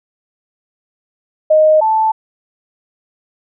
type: tone pair in turn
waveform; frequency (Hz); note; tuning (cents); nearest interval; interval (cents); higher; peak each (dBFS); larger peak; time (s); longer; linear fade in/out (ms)
sine; 621 / 878.2; D#5 / A5; -3 / -4; tritone; 599; second; -6 / -10; first; 1.5-1.81 / 1.81-2.12; neither; 10
effects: none